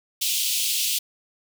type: high-pass noise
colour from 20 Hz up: pink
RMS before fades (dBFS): -24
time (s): 0.21-0.99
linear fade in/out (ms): 10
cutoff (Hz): 2700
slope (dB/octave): 48
effects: none